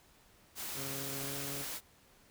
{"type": "noise", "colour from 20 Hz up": "white", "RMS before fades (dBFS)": -41, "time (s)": [0.55, 1.81], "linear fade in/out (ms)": 50}
{"type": "tone with pitch glide", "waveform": "15% pulse", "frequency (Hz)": [136.8, 140.65], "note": ["C#3", "C#3"], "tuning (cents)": [-23, 26], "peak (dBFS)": -36, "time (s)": [0.74, 1.66], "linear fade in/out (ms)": 50, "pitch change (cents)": 49, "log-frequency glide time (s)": [1.11, 1.52]}
{"type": "clicks", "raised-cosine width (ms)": 2, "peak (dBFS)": -39, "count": 2, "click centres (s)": [1.231, 1.244]}
{"effects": ["pink hiss -64 dBFS RMS until 2.3 s"]}